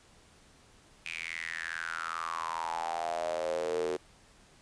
square tone with high-pass filter sweep, 41.2 Hz, E1, in tune, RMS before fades -35 dBFS, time 1.05-3.97 s, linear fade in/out 10 ms, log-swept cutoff 2500 to 400 Hz, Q 8.2, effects pink hiss -60 dBFS RMS until 4.61 s + resampled to 22050 Hz

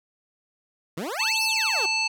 20% pulse exponential two-way sweep, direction up then down, 146.83 to 5770 to 355.5 Hz, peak -24 dBFS, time 0.97-1.86 s, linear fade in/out 5 ms, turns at 1.43 s
harmonic tone, 880 Hz, A5, in tune, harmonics 1 / 3 / 5 / 7 / 9, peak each -31 / -24 / -27 / -35 / -41 dBFS, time 1.19-2.08 s, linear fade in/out 10 ms
effects none

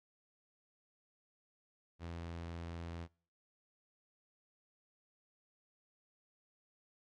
sawtooth tone, 84.4 Hz, E2, 41 cents sharp, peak -39 dBFS, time 1.99-3.08 s, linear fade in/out 50 ms, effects noise-tail reverb RT60 0.5 s tail -25 dB re dry + low-pass 5000 Hz 12 dB/octave

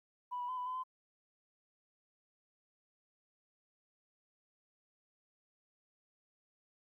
sine tone with pitch steps, 987 / 978 / 1016 / 992 / 1015 / 1026 Hz, B5 / B5 / B5 / B5 / B5 / C6, -1 / -17 / +49 / +7 / +47 / -34 cents, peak -36 dBFS, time 0.31-0.838 s, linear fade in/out 20 ms, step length 88 ms, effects tanh soft clip ceiling -32 dBFS + 13-bit

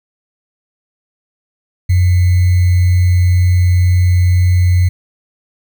sine tone with sample-and-hold, 89.8 Hz, F2, 49 cents sharp, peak -7 dBFS, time 1.89-4.89 s, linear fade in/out 10 ms, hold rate 2100 Hz, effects none

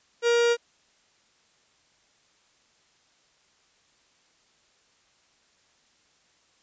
45% pulse tone, 472.2 Hz, A#4, 22 cents sharp, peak -19 dBFS, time 0.22-0.57 s, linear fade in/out 50 ms, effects white hiss -64 dBFS RMS until 6.62 s + resampled to 16000 Hz

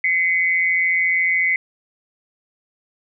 sine tone pair together, 2043 / 2217 Hz, C7 / C#7, -42 / 0 cents, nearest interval minor second, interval 142 cents, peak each -17 / -20 dBFS, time 0.04-1.56 s, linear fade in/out 2 ms, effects none

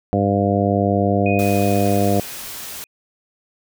harmonic tone, 100.2 Hz, G2, 38 cents sharp, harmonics 1 / 2 / 3 / 4 / 5 / 6 / 7, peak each -21 / -20 / -23 / -25 / -23 / -24 / -22 dBFS, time 0.13-2.2 s, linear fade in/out 0 ms
sine tone with exponential decay, 2489 Hz, D#7, in tune, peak -23 dBFS, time 1.26-2.87 s, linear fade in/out 2 ms, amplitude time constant 350 ms
white noise, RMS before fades -32 dBFS, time 1.39-2.84 s, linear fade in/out 0 ms
effects none

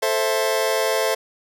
sawtooth chord, A minor, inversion none, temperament just, 440 / 528 / 660 Hz, A4 / C5 / E5, 0 / +16 / +2 cents, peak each -19 dBFS, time 0.02-1.15 s, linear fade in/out 10 ms, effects none

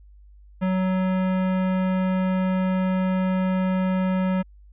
sine tone with hard clipping, 186.5 Hz, F#3, 14 cents sharp, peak -22 dBFS, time 0.61-4.43 s, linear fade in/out 20 ms, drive 18 dB, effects added 50 Hz sine -46 dBFS peak until 4.72 s + resampled to 8000 Hz

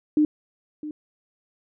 sine tone with echo, 302.3 Hz, D#4, 50 cents flat, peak -15 dBFS, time 0.17-0.25 s, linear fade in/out 2 ms, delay 660 ms, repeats 1, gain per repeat -15 dB, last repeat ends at 0.91 s, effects none

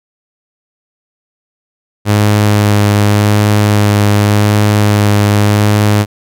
sawtooth tone with vibrato, 103.83 Hz, G#2, in tune, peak -3 dBFS, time 2.05-6.06 s, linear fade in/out 50 ms, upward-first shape sine, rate 0.87 Hz, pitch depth 13 cents each way, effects none

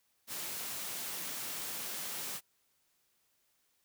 white high-pass noise, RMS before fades -40 dBFS, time 0.27-2.41 s, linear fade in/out 50 ms, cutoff 110 Hz, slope 24 dB/octave, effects white hiss -75 dBFS RMS until 3.84 s

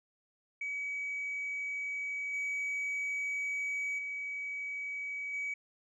sine tone with level steps, 2273 Hz, C#7, 43 cents sharp, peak -33 / -30 / -35 / -32 dBFS, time 0.61-5.54 s, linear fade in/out 5 ms, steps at 2.33 / 3.98 / 5.33 s, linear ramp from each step 10 ms, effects tanh soft clip ceiling -31 dBFS

